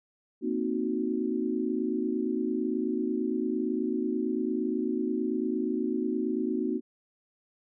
sine chord, C half-diminished seventh, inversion third, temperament equal, 233.1 / 261.6 / 311.1 / 370 Hz, Bb3 / C4 / Eb4 / Gb4, 0 / 0 / 0 / 0 cents, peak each -32 dBFS, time 0.41-6.81 s, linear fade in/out 50 ms, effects none

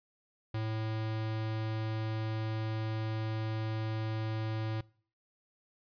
square tone, 110 Hz, A2, in tune, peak -33 dBFS, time 0.54-4.81 s, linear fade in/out 5 ms, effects noise-tail reverb RT60 0.5 s tail -23 dB re dry + resampled to 11025 Hz

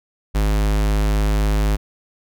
square tone, 51.91 Hz, G#1, in tune, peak -16 dBFS, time 0.34-1.77 s, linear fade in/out 20 ms, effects none

